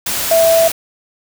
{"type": "tone in noise", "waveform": "sine", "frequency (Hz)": 659.3, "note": "E5", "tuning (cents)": 0, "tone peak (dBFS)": -8, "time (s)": [0.31, 0.68], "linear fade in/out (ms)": 5, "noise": "white", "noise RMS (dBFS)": -19, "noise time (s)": [0.06, 0.72], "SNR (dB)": 8, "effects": []}